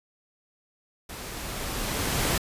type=noise with level ramp; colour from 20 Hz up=pink; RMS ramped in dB=-39 to -24 dBFS; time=1.09-2.38 s; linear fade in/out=5 ms; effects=resampled to 32000 Hz